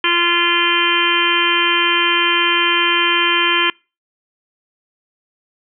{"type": "harmonic tone", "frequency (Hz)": 345.4, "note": "F4", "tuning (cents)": -19, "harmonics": [1, 3, 4, 5, 6, 7, 8, 9], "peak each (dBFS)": [-23, -20, -23, -20, -24, -20, -23, -18], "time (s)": [0.04, 3.7], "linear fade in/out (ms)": 2, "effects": ["noise-tail reverb RT60 0.3 s tail -26 dB re dry"]}